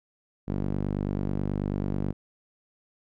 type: tone with band-pass filter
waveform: sawtooth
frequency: 49.23 Hz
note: G1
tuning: 8 cents sharp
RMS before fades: -29 dBFS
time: 0.47-2.13 s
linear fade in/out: 20 ms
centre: 220 Hz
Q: 1
effects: none